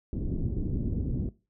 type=low-pass noise; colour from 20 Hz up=pink; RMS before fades=-30 dBFS; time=0.13-1.29 s; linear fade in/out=2 ms; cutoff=310 Hz; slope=24 dB/octave; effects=noise-tail reverb RT60 0.3 s tail -19 dB re dry